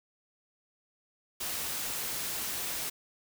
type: noise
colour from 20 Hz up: white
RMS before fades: -35 dBFS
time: 1.4-2.9 s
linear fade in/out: 10 ms
effects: none